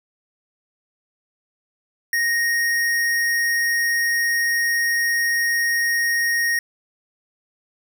sine tone with hard clipping, 1864.7 Hz, A#6, in tune, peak -19 dBFS, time 2.13-6.59 s, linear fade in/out 2 ms, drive 18 dB, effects none

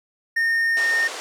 triangle tone, 1832 Hz, A#6, 31 cents flat, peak -16 dBFS, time 0.36-1.08 s, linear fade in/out 10 ms
pink band-pass noise, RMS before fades -33 dBFS, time 0.77-1.2 s, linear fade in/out 0 ms, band 430 to 8500 Hz, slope 24 dB/octave
effects none

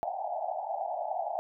pink band-pass noise, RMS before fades -34 dBFS, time 0.03-1.39 s, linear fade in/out 0 ms, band 630 to 840 Hz, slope 96 dB/octave, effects none

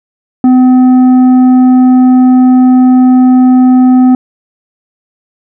triangle tone with tanh clipping, 254.2 Hz, C4, 50 cents flat, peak -3 dBFS, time 0.44-4.15 s, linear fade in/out 2 ms, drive 11 dB, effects none

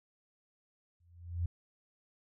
sine tone with exponential growth, 86.1 Hz, F2, 24 cents flat, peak -28 dBFS, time 1-1.46 s, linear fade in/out 5 ms, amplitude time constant 99 ms, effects none

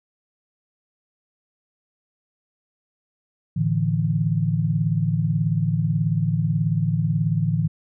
sine chord, A suspended fourth, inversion none, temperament just, 110 / 146.67 / 165 Hz, A2 / D3 / E3, 0 / -2 / +2 cents, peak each -24 / -23 / -22 dBFS, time 3.56-7.68 s, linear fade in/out 10 ms, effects none

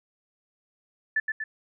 sine tone with echo, 1750 Hz, A6, 10 cents flat, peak -21 dBFS, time 1.16-1.2 s, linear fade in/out 5 ms, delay 120 ms, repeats 2, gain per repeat -4 dB, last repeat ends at 1.44 s, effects none

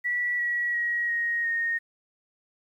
sine tone with pitch steps, 1949 / 1924.4 / 1900.1 / 1876.1 / 1852.4 Hz, B6 / B6 / A#6 / A#6 / A#6, -23 / -45 / +33 / +11 / -11 cents, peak -24 dBFS, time 0.04-1.79 s, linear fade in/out 20 ms, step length 350 ms, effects 10-bit

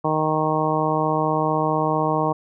harmonic tone, 155.56 Hz, D#3, in tune, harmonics 1 / 2 / 3 / 4 / 5 / 6 / 7, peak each -26 / -26 / -26 / -26 / -26 / -26 / -26 dBFS, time 0.04-2.33 s, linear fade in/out 10 ms, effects none

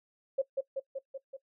sine tone with echo, 540 Hz, C#5, 45 cents flat, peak -24 dBFS, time 0.38-0.42 s, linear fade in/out 10 ms, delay 190 ms, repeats 5, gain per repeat -3 dB, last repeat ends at 1.37 s, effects noise-tail reverb RT60 0.1 s tail -20 dB re dry

